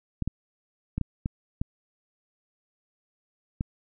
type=clicks; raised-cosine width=5 ms; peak=-15 dBFS; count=7; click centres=0.223 / 0.276 / 0.98 / 1.013 / 1.259 / 1.615 / 3.609 s; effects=none